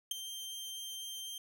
sawtooth tone with ADSR envelope, 3152 Hz, G7, 9 cents sharp, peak -26 dBFS, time 0.11-1.38 s, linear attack 4 ms, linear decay 13 ms, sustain -12 dB, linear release 3 ms, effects none

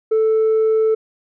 triangle tone with tanh clipping, 440 Hz, A4, in tune, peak -13 dBFS, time 0.11-0.95 s, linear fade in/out 10 ms, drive 6 dB, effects none

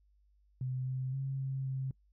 sine tone with pitch steps, 128.7 / 130 / 135.1 / 134 / 132.7 Hz, C3 / C3 / C#3 / C3 / C3, -28 / -11 / -44 / +42 / +25 cents, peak -33 dBFS, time 0.61-1.91 s, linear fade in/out 2 ms, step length 260 ms, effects noise-tail reverb RT60 0.1 s tail -23 dB re dry + added 50 Hz sine -65 dBFS peak until 2.12 s

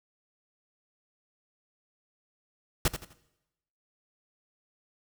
pink noise with echo, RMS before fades -24 dBFS, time 2.85-2.88 s, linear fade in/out 2 ms, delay 84 ms, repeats 3, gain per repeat -10 dB, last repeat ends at 3.132 s, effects noise-tail reverb RT60 0.9 s tail -20 dB re dry

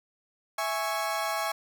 30% pulse chord, C# minor, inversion first, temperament equal, 659.3 / 830.6 / 1108.7 Hz, E5 / G#5 / C#6, 0 / 0 / 0 cents, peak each -30 dBFS, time 0.58-1.52 s, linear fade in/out 5 ms, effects none

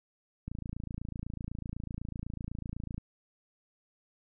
click train, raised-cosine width 5 ms, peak -25 dBFS, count 71, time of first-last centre 0.48-2.98 s, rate 28 Hz, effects none

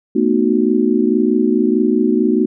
sine chord, B dominant seventh, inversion third, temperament just, 222.2 / 246.9 / 308.7 / 370.4 Hz, A3 / B3 / D#4 / F#4, +17 / 0 / -14 / +2 cents, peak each -17 dBFS, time 0.15-2.46 s, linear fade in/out 10 ms, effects none

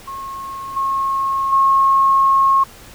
sine tone with level steps, 1085 Hz, C#6, 37 cents flat, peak -26 / -16 / -10 dBFS, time 0.07-2.64 s, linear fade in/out 10 ms, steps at 0.76 / 1.52 s, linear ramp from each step 10 ms, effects pink hiss -41 dBFS RMS until 2.94 s

